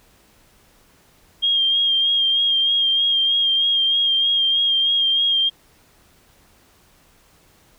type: tone with vibrato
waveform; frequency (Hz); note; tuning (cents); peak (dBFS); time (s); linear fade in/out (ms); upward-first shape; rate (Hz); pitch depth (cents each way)
sine; 3224; G7; +48; -15; 1.42-5.5; 20; sine; 3.2; 29
effects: pink hiss -55 dBFS RMS until 7.78 s